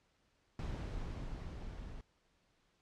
brown noise with level ramp, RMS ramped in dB -39 to -48 dBFS, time 0.59-2.01 s, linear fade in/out 2 ms, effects pink hiss -75 dBFS RMS until 2.81 s + low-pass 6000 Hz 12 dB/octave

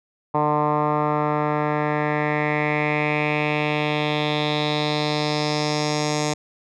10% pulse tone with low-pass filter sweep, 150 Hz, D3, 37 cents sharp, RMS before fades -22 dBFS, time 0.34-6.34 s, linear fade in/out 10 ms, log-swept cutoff 1000 to 6500 Hz, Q 3.6, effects none

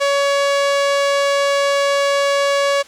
sawtooth tone, 562 Hz, C#5, 24 cents sharp, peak -10 dBFS, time 0-2.83 s, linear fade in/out 20 ms, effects white hiss -43 dBFS RMS until 2.87 s + low-pass 7000 Hz 12 dB/octave

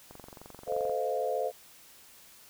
click train, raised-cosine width 1 ms, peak -32 dBFS, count 19, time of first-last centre 0.11-0.896 s, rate 22.9 Hz
sine chord, F dominant seventh, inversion first, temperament equal with one note detuned, 440 / 515.2 / 622.3 / 698.5 Hz, A4 / C5 / Eb5 / F5, 0 / -27 / 0 / 0 cents, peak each -34 / -32 / -35 / -34 dBFS, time 0.66-1.52 s, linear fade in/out 50 ms
effects white hiss -55 dBFS RMS until 2.49 s

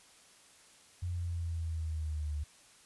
sine linear sweep, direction down, 89 to 73.42 Hz, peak -33 dBFS, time 1.02-2.44 s, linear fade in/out 10 ms, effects white hiss -60 dBFS RMS until 2.85 s + resampled to 24000 Hz

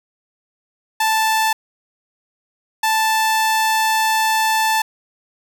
sawtooth tone bursts at uneven times, 880 Hz, A5, in tune, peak -11 dBFS, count 2, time 1-1.53 / 2.83-4.82 s, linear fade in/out 5 ms, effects none

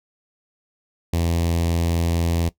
sawtooth tone with notch filter, 84.3 Hz, E2, 39 cents sharp, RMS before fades -21 dBFS, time 1.13-2.49 s, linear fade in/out 5 ms, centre 1400 Hz, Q 1, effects noise-tail reverb RT60 0.1 s tail -17 dB re dry

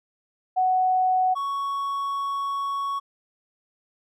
sine / triangle tone pair in turn, 743 / 1113.2 Hz, F#5 / C#6, +7 / +7 cents, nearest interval perfect fifth, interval 700 cents, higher second, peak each -18 / -23 dBFS, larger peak first, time 0.56-1.35 / 1.35-3 s, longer second, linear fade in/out 20 ms, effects none

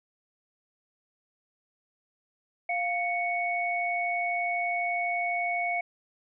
sine tone pair together, 700 / 2222 Hz, F5 / C#7, +4 / +4 cents, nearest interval octave + minor sixth, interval 2000 cents, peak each -29 / -29 dBFS, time 2.69-5.81 s, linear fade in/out 5 ms, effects none

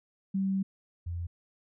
sine tone pair in turn, 193.1 / 86.02 Hz, G3 / F2, -26 / -26 cents, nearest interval octave + major second, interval 1400 cents, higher first, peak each -26 / -32 dBFS, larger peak first, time 0.34-0.63 / 1.06-1.27 s, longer first, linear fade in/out 10 ms, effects none

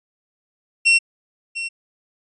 40% pulse tone with echo, 2721 Hz, F7, 46 cents flat, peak -10 dBFS, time 0.85-0.99 s, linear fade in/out 20 ms, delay 700 ms, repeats 1, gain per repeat -13 dB, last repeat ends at 1.69 s, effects resampled to 22050 Hz

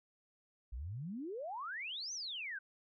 sine exponential two-way sweep, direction up then down, 53 to 6272 to 1490 Hz, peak -40 dBFS, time 0.72-2.59 s, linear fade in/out 10 ms, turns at 2.13 s, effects none

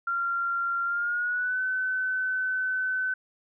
sine tone with pitch glide, 1382 to 1515.8 Hz, F6 to F#6, -19 to +41 cents, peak -25 dBFS, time 0.07-3.14 s, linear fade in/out 5 ms, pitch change +160 cents, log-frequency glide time 0.85-1.61 s, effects none

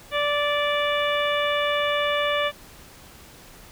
harmonic tone, 584 Hz, D5, 10 cents flat, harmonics 1 / 2 / 3 / 4 / 5 / 6, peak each -24 / -27 / -29 / -30 / -31 / -32 dBFS, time 0.11-2.52 s, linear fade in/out 50 ms, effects pink hiss -47 dBFS RMS until 3.71 s

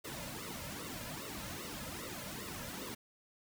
pink noise with flanger, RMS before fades -44 dBFS, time 0.04-2.95 s, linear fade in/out 10 ms, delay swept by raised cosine 1.2 to 2.7 ms, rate 2.5 Hz, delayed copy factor -0.95, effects none

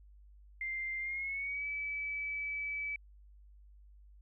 sine tone with pitch glide, 2095 to 2298 Hz, C7 to D7, +2 to -38 cents, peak -35 dBFS, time 0.61-2.96 s, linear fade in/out 2 ms, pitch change +160 cents, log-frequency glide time 1-1.66 s, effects added 50 Hz sine -55 dBFS peak until 4.21 s

